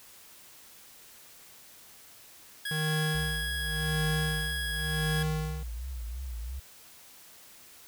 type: tone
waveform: 25% pulse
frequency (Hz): 1661.2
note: G#6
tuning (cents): 0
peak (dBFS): -28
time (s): 2.65-5.23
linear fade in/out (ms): 5
type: tone with tremolo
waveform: square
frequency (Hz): 155.56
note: D#3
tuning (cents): 0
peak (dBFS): -28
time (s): 2.71-5.63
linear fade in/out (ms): 2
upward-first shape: sine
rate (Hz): 0.91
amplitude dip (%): 90
type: tone with vibrato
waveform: sine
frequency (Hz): 61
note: B1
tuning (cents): -21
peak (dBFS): -34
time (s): 3.14-6.6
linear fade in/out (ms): 10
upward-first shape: triangle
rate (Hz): 3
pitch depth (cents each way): 170
effects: white hiss -53 dBFS RMS until 7.87 s